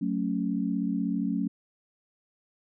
sine chord, F# minor, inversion none, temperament just, 185 / 222 / 277.5 Hz, F#3 / A3 / C#4, 0 / +16 / +2 cents, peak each -30 dBFS, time 0.01-1.48 s, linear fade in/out 10 ms, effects none

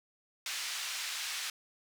white band-pass noise, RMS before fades -38 dBFS, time 0.46-1.5 s, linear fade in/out 2 ms, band 1500 to 5600 Hz, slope 12 dB/octave, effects none

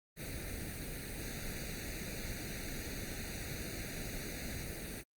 pink noise with comb filter, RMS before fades -42 dBFS, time 0.16-5.04 s, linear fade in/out 50 ms, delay 0.47 ms, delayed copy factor +0.9, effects Opus 32 kbps

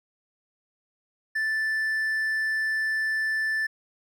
triangle tone, 1760 Hz, A6, in tune, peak -22 dBFS, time 1.35-3.67 s, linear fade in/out 10 ms, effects none

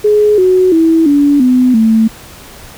sine tone with pitch steps, 420 / 369.9 / 325.7 / 286.9 / 252.6 / 222.5 Hz, G#4 / F#4 / E4 / D4 / B3 / A3, +19 / 0 / -21 / -40 / +39 / +20 cents, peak -5 dBFS, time 0.04-2.08 s, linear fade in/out 10 ms, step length 340 ms, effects pink hiss -34 dBFS RMS until 2.77 s

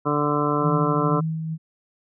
harmonic tone, 147.1 Hz, D3, 3 cents sharp, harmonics 1 / 2 / 3 / 4 / 5 / 7 / 8 / 9, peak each -27 / -25 / -26 / -30 / -33 / -26 / -30 / -28 dBFS, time 0.05-1.21 s, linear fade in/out 20 ms
sine tone with tremolo, 160 Hz, D#3, 49 cents sharp, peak -21 dBFS, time 0.6-1.58 s, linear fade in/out 50 ms, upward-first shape sine, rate 2.1 Hz, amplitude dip 45%
effects none

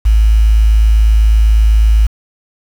sine tone with quantisation, 54 Hz, A1, 32 cents flat, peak -5 dBFS, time 0.05-2.07 s, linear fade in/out 10 ms, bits 5, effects none

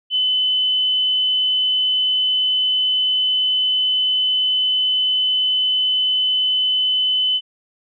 sine tone, 3023 Hz, F#7, 36 cents sharp, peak -15 dBFS, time 0.1-7.41 s, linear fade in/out 50 ms, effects none

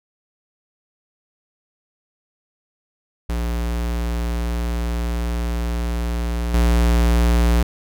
square tone with level steps, 58.7 Hz, A#1, 13 cents sharp, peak -21 / -14 dBFS, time 3.29-7.63 s, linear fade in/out 5 ms, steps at 6.54 s, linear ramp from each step 2 ms, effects none

